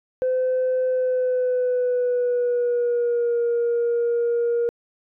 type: tone with pitch glide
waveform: sine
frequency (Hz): 512 to 472.2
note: C5 to A#4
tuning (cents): -38 to +22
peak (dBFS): -17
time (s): 0.22-4.69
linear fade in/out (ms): 0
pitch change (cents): -140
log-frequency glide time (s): 0.88-3.4
effects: tanh soft clip ceiling -16 dBFS